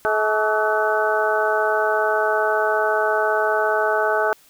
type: harmonic tone with a mistuned harmonic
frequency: 214.7 Hz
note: A3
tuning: 42 cents flat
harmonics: 2 / 3 / 4 / 5 / 6 / 7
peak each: -23 / -22 / -24 / -29 / -27 / -23 dBFS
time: 0.05-4.33 s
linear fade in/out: 0 ms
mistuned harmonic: 5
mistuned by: +100 cents
effects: white hiss -53 dBFS RMS until 4.49 s